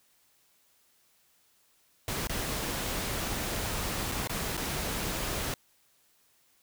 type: noise with dropouts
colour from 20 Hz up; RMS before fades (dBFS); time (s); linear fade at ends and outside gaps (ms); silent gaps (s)
pink; -33; 2.08-5.54; 1; 2.272-2.295 / 4.116-4.12 / 4.274-4.295 / 4.569-4.576
effects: white hiss -67 dBFS RMS until 6.62 s